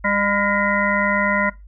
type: harmonic tone with a mistuned harmonic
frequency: 202 Hz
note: G#3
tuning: 48 cents flat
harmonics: 1 / 3 / 5 / 7 / 9 / 10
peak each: -24 / -24 / -24 / -24 / -24 / -24 dBFS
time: 0.04-1.5 s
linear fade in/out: 10 ms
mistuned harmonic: 9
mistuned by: +50 cents
effects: noise-tail reverb RT60 0.2 s tail -18 dB re dry + added 50 Hz sine -39 dBFS peak until 1.67 s